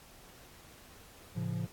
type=chord; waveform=triangle; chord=A augmented; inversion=none; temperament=just; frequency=110 / 137.5 / 171.88 Hz; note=A2 / C#3 / E#3; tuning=0 / -14 / -27 cents; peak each=-35 / -37 / -34 dBFS; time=1.35-1.67 s; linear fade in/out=20 ms; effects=pink hiss -56 dBFS RMS until 1.72 s + AAC 64 kbps